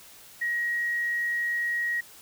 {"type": "tone", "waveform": "sine", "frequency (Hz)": 1895, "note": "A#6", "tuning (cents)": 28, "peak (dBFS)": -25, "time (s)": [0.41, 2.01], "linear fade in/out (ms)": 10, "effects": ["white hiss -50 dBFS RMS until 2.21 s"]}